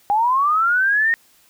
sine linear sweep, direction up, 798 to 1864.7 Hz, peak -14 dBFS, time 0.1-1.14 s, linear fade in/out 0 ms, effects white hiss -55 dBFS RMS until 1.49 s

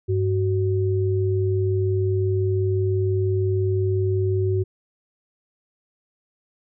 sine tone pair together, 99.7 / 373.9 Hz, G2 / F#4, +30 / +18 cents, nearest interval octave + major seventh, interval 2288 cents, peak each -20 / -23 dBFS, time 0.08-4.64 s, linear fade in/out 20 ms, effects none

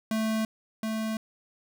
square tone with echo, 220 Hz, A3, in tune, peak -26 dBFS, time 0.11-0.45 s, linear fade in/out 2 ms, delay 720 ms, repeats 1, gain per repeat -3 dB, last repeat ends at 1.17 s, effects none

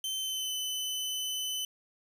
sawtooth tone with pitch glide, 3089 to 3024 Hz, G7 to F#7, -26 to +37 cents, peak -29 dBFS, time 0.04-1.65 s, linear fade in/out 2 ms, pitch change -37 cents, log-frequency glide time 0.17-0.54 s, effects none

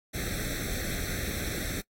pink noise with comb filter, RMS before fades -33 dBFS, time 0.13-1.82 s, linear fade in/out 20 ms, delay 0.51 ms, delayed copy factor +0.95, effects noise-tail reverb RT60 0.1 s tail -25 dB re dry + AAC 64 kbps

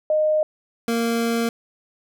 sine / 25% pulse tone pair in turn, 616 / 231.7 Hz, D#5 / A#3, -17 / -10 cents, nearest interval octave + perfect fourth, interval 1693 cents, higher first, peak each -16 dBFS, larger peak neither, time 0.1-0.43 / 0.88-1.49 s, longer second, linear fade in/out 2 ms, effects none

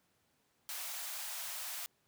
white high-pass noise, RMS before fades -42 dBFS, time 0.69-1.86 s, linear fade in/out 0 ms, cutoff 610 Hz, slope 48 dB/octave, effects pink hiss -75 dBFS RMS until 2.07 s + high-pass 100 Hz 12 dB/octave

